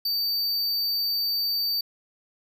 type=tone; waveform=square; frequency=4609 Hz; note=D8; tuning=33 cents flat; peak=-24 dBFS; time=0.05-1.81 s; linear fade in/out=5 ms; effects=none